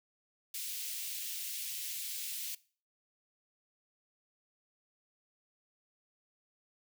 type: high-pass noise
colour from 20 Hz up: white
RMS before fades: -40 dBFS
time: 0.54-2.55 s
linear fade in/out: 5 ms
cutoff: 2400 Hz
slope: 24 dB/octave
effects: noise-tail reverb RT60 0.4 s tail -20 dB re dry